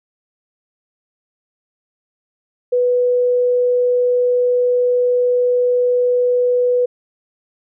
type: tone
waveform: sine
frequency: 493.2 Hz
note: B4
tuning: 2 cents flat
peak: -12 dBFS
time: 2.72-6.86 s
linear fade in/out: 10 ms
effects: none